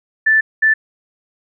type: tone bursts at uneven times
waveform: sine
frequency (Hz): 1760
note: A6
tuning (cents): 0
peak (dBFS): -9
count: 2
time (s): 0.26-0.41 / 0.62-0.74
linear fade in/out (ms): 10
effects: none